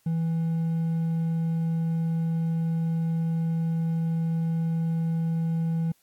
triangle tone with hard clipping, 164.4 Hz, E3, 4 cents flat, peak -24 dBFS, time 0.06-5.92 s, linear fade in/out 5 ms, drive 5 dB, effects white hiss -66 dBFS RMS until 6.02 s + AAC 64 kbps

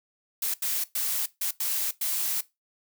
blue noise bursts at uneven times, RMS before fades -28 dBFS, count 6, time 0.42-0.54 / 0.62-0.84 / 0.95-1.26 / 1.41-1.51 / 1.6-1.91 / 2.01-2.41 s, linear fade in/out 5 ms, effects noise-tail reverb RT60 0.2 s tail -18 dB re dry

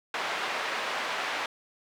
pink band-pass noise, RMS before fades -32 dBFS, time 0.14-1.46 s, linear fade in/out 2 ms, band 740 to 3000 Hz, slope 12 dB/octave, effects none

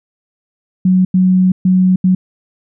sine tone bursts at uneven times, 185 Hz, F#3, in tune, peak -7 dBFS, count 4, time 0.85-1.05 / 1.14-1.52 / 1.65-1.96 / 2.04-2.15 s, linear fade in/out 5 ms, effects none

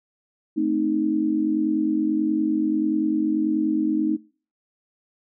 sine chord, A diminished, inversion none, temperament equal, 220 / 261.6 / 311.1 Hz, A3 / C4 / Eb4, 0 / 0 / 0 cents, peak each -27 / -27 / -21 dBFS, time 0.56-4.17 s, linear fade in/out 20 ms, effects noise-tail reverb RT60 0.4 s tail -23 dB re dry

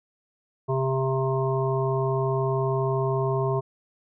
harmonic tone, 132.8 Hz, C3, 26 cents sharp, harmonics 1 / 3 / 5 / 7 / 8, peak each -25 / -26 / -31 / -34 / -33 dBFS, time 0.68-3.61 s, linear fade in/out 20 ms, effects none

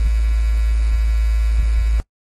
sine tone with quantisation, 54.7 Hz, A1, 9 cents flat, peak -13 dBFS, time 0-2 s, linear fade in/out 0 ms, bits 6, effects noise-tail reverb RT60 0.1 s tail -22 dB re dry + AAC 32 kbps

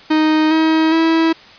45% pulse tone with pitch steps, 311.1 / 318.4 / 325.8 Hz, D#4 / D#4 / E4, 0 / +40 / -20 cents, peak -11 dBFS, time 0.1-1.33 s, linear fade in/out 10 ms, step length 410 ms, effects white hiss -41 dBFS RMS until 1.58 s + resampled to 11025 Hz

